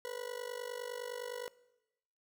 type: tone with amplitude modulation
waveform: 40% pulse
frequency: 489.6 Hz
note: B4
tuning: 15 cents flat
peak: -35 dBFS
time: 0.05-1.48 s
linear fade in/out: 0 ms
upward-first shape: sine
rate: 49.8 Hz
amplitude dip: 90%
effects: noise-tail reverb RT60 1.0 s tail -21 dB re dry